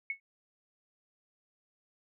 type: tone with exponential decay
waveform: sine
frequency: 2202 Hz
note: C#7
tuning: 12 cents flat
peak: -28 dBFS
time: 0.1-0.2 s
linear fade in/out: 2 ms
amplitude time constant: 20 ms
effects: none